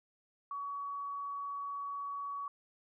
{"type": "tone", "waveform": "sine", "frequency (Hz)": 1129, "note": "C#6", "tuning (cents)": 31, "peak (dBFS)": -37, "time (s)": [0.51, 2.48], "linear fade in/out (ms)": 2, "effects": []}